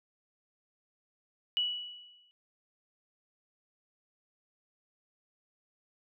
sine tone with exponential decay, 2942 Hz, F#7, 11 cents flat, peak -25 dBFS, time 1.57-2.31 s, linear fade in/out 0 ms, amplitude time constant 160 ms, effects none

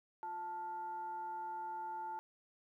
sine tone with frequency modulation, 880 Hz, A5, in tune, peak -40 dBFS, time 0.23-2.19 s, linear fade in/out 0 ms, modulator 526 Hz, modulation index 0.35, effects 13-bit

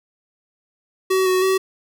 square tone with pitch steps, 377.8 / 371.2 / 380.1 Hz, F#4 / F#4 / F#4, +36 / +6 / +47 cents, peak -16 dBFS, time 1.1-1.58 s, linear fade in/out 10 ms, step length 160 ms, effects none

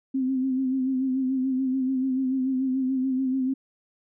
sine tone with vibrato, 261.6 Hz, C4, in tune, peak -22 dBFS, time 0.14-3.54 s, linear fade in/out 10 ms, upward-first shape sine, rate 6.9 Hz, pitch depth 43 cents each way, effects none

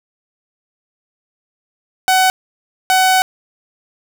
sawtooth tone bursts at uneven times, 750 Hz, F#5, 23 cents sharp, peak -6 dBFS, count 2, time 2.08-2.3 / 2.9-3.22 s, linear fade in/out 0 ms, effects none

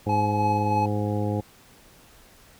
harmonic tone, 103.9 Hz, G#2, 1 cent sharp, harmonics 1 / 2 / 3 / 4 / 5 / 7 / 8, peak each -26 / -30 / -31 / -34 / -32 / -38 / -36 dBFS, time 0.06-1.41 s, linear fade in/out 10 ms
triangle tone with tremolo, 850 Hz, G#5, 40 cents sharp, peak -19 dBFS, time 0.09-0.86 s, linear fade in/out 5 ms, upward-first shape sine, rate 3.2 Hz, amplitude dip 45%
effects pink hiss -53 dBFS RMS until 2.59 s

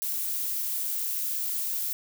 violet noise, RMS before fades -30 dBFS, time 0.02-1.93 s, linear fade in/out 0 ms, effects none

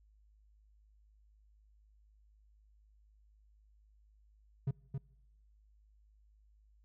triangle tone with echo, 136.5 Hz, C#3, 26 cents flat, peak -28 dBFS, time 4.67-4.71 s, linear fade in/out 5 ms, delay 270 ms, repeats 1, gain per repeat -5 dB, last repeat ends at 4.98 s, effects noise-tail reverb RT60 1.0 s tail -25 dB re dry + added 52 Hz sine -63 dBFS peak until 6.84 s

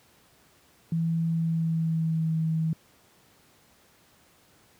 sine tone with pitch glide, 164.81 to 160.49 Hz, E3 to E3, 0 to -46 cents, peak -23 dBFS, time 0.92-2.73 s, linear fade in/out 2 ms, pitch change -46 cents, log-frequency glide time 1.28-2.35 s, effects pink hiss -60 dBFS RMS until 4.79 s + high-pass 80 Hz 12 dB/octave

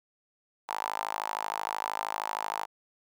sawtooth tone with high-pass filter, 53 Hz, G#1, 36 cents sharp, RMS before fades -34 dBFS, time 0.68-2.66 s, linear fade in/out 20 ms, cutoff 890 Hz, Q 5.4, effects none

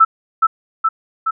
sine tone with echo, 1318.5 Hz, E6, in tune, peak -5 dBFS, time 0-0.05 s, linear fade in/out 10 ms, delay 420 ms, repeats 3, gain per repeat -3 dB, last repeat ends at 1.31 s, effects none

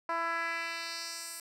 10% pulse tone with band-pass filter sweep, 333.5 Hz, E4, 20 cents sharp, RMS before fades -36 dBFS, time 0.09-1.4 s, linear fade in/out 2 ms, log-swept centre 1000 to 10000 Hz, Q 1.6, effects none

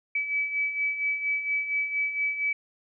sine beating tone pair, 2290 / 2294.3 Hz, D7 / D7, -44 / -41 cents, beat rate 4.3 Hz, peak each -33 / -26 dBFS, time 0.15-2.53 s, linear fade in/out 5 ms, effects none

